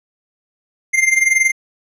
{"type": "tone with amplitude modulation", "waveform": "square", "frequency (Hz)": 2099, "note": "C7", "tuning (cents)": 5, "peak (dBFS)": -9, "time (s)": [0.93, 1.52], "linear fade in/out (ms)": 20, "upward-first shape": "sine", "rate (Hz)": 21.1, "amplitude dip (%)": 75, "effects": ["low-pass 10000 Hz 12 dB/octave"]}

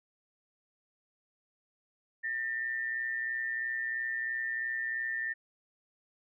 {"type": "tone pair together", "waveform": "sine", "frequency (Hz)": [1797, 1920], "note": ["A6", "B6"], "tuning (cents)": [36, -49], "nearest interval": "minor second", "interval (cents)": 115, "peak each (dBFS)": [-32, -40], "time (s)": [2.23, 5.34], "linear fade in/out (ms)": 20, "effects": []}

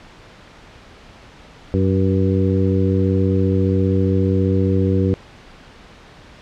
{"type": "harmonic tone with a mistuned harmonic", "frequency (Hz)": 94.9, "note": "F#2", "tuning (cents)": 44, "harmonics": [1, 2, 3, 4, 5], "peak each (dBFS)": [-17, -20, -22, -23, -24], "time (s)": [1.74, 5.14], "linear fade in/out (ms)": 0, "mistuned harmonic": 5, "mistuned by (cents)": 24, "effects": ["pink hiss -43 dBFS RMS until 6.41 s", "low-pass 4000 Hz 12 dB/octave"]}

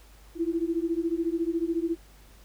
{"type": "beating tone pair", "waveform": "sine", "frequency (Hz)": [327.1, 341.1], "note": ["E4", "F4"], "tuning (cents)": [-13, -41], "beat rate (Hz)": 14, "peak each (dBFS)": -28, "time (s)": [0.35, 1.97], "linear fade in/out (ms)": 50, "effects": ["added 50 Hz sine -51 dBFS peak until 2.44 s", "pink hiss -57 dBFS RMS until 2.44 s"]}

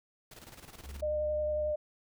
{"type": "noise with tremolo", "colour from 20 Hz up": "pink", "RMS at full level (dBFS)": -49, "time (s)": [0.31, 1.01], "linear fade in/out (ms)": 5, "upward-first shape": "square", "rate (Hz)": 19, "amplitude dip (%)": 65}
{"type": "tone", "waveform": "triangle", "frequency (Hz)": 69.8, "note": "C#2", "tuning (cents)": 13, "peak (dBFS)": -39, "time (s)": [0.83, 1.75], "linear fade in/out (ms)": 50}
{"type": "tone with vibrato", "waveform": "sine", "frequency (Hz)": 605, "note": "D#5", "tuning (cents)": -49, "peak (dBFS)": -29, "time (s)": [1.02, 1.76], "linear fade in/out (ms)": 10, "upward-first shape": "sine", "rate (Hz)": 11, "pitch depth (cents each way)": 10}
{"effects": []}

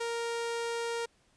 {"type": "tone", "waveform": "sawtooth", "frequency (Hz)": 466.2, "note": "A#4", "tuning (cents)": 0, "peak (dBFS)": -28, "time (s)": [0, 1.06], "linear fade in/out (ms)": 10, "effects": ["pink hiss -68 dBFS RMS until 1.36 s", "resampled to 22050 Hz"]}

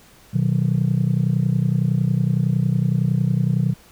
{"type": "chord", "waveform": "sine", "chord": "B major", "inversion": "none", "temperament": "just", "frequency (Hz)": [123.47, 154.34, 185.21], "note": ["B2", "D#3", "F#3"], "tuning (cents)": [0, -14, 2], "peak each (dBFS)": [-19, -19, -21], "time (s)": [0.33, 3.74], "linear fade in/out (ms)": 20, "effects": ["tanh soft clip ceiling -10 dBFS", "pink hiss -50 dBFS RMS until 3.91 s"]}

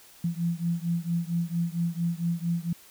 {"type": "beating tone pair", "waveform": "sine", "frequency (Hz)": [168.2, 172.6], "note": ["E3", "F3"], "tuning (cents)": [35, -20], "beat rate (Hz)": 4.4, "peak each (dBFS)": [-28, -29], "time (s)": [0.24, 2.73], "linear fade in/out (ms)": 5, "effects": ["white hiss -53 dBFS RMS until 2.9 s"]}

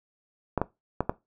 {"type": "clicks", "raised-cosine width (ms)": 1, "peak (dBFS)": -10, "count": 4, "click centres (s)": [0.577, 0.616, 1.006, 1.095], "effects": ["noise-tail reverb RT60 0.2 s tail -18 dB re dry"]}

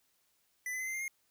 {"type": "tone with pitch steps", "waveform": "square", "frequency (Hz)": [1993, 2021, 2049, 2078, 2107, 2136], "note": ["B6", "B6", "C7", "C7", "C7", "C7"], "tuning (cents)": [15, 39, -37, -12, 12, 35], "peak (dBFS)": -36, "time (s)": [0.66, 1.08], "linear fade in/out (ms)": 2, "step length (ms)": 70, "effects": ["white hiss -74 dBFS RMS until 1.3 s"]}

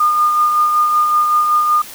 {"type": "tone with tremolo", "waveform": "sine", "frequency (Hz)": 1216, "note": "D#6", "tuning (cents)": -40, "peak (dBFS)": -9, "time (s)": [0, 1.82], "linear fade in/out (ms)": 5, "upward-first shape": "sine", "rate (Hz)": 5.3, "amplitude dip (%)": 35, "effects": ["white hiss -34 dBFS RMS until 1.94 s"]}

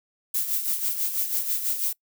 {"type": "noise with tremolo", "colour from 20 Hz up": "violet", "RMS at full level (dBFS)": -24, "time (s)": [0.34, 1.93], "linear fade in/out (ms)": 5, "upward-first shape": "sine", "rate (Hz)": 6.1, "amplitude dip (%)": 60, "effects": ["noise-tail reverb RT60 0.1 s tail -23 dB re dry"]}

